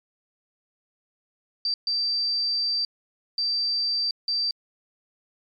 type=tone bursts at uneven times; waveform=sine; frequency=4673 Hz; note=D8; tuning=9 cents flat; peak=-22 dBFS; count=4; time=1.65-1.74 / 1.87-2.85 / 3.38-4.11 / 4.28-4.51 s; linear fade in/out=2 ms; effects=MP3 96 kbps